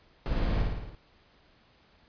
brown noise with echo, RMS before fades -29 dBFS, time 0.26-0.62 s, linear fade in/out 0 ms, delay 55 ms, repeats 6, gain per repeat -3 dB, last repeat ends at 0.95 s, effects pink hiss -62 dBFS RMS until 2.08 s + resampled to 11025 Hz

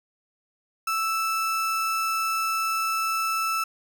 35% pulse tone, 1318.5 Hz, E6, in tune, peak -22 dBFS, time 0.87-3.64 s, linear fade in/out 5 ms, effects none

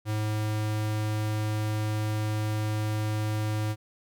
square tone, 107.2 Hz, A2, 45 cents flat, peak -27 dBFS, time 0.05-3.76 s, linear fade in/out 50 ms, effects none

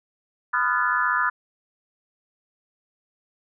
sine tone cluster, 1002 / 1230 / 1378 / 1473 / 1727 Hz, B5 / D#6 / F6 / F#6 / A6, +25 / -20 / -24 / -8 / -33 cents, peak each -26 dBFS, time 0.53-1.3 s, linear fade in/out 10 ms, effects none

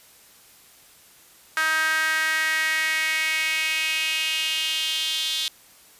sawtooth tone with high-pass filter sweep, 316.1 Hz, D#4, 27 cents sharp, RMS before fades -24 dBFS, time 1.57-5.48 s, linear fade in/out 0 ms, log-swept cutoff 1500 to 3500 Hz, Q 4.4, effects white hiss -52 dBFS RMS until 5.99 s + resampled to 32000 Hz

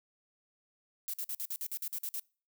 violet noise bursts, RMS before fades -37 dBFS, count 11, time 1.08-2.196 s, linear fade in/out 0 ms, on 56 ms, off 50 ms, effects noise-tail reverb RT60 0.4 s tail -26 dB re dry

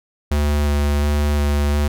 square tone with vibrato, 73 Hz, D2, 10 cents flat, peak -16 dBFS, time 0.31-1.88 s, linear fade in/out 5 ms, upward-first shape square, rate 1.4 Hz, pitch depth 11 cents each way, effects none

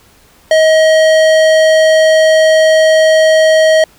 sine tone with tanh clipping, 633 Hz, D#5, 30 cents sharp, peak -7 dBFS, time 0.51-3.84 s, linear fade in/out 2 ms, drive 18 dB, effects pink hiss -46 dBFS RMS until 3.98 s

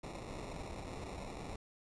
pink noise with sample-and-hold, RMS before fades -45 dBFS, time 0.03-1.56 s, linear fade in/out 5 ms, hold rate 1575 Hz, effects resampled to 22050 Hz

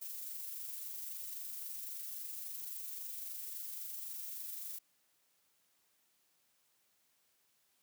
violet noise with amplitude modulation, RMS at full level -43 dBFS, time 0.01-4.79 s, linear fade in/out 10 ms, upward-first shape sine, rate 23.7 Hz, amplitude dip 30%, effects white hiss -75 dBFS RMS until 7.82 s + high-pass 100 Hz 12 dB/octave

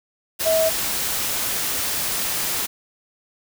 sine tone in noise, 644 Hz, E5, 41 cents flat, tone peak -16 dBFS, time 0.45-0.7 s, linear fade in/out 20 ms, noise white, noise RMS -24 dBFS, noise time 0.39-2.67 s, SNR +5 dB, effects none

